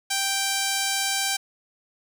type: tone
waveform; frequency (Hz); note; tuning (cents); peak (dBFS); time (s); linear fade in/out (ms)
5% pulse; 784; G5; 0; -11; 0.1-1.37; 10
effects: none